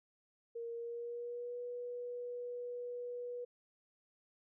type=tone with pitch glide; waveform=sine; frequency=466.2 to 487.1 Hz; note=A#4 to B4; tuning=0 to -24 cents; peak=-40 dBFS; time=0.55-3.45 s; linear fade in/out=10 ms; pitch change=+76 cents; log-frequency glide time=0.73-1.59 s; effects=none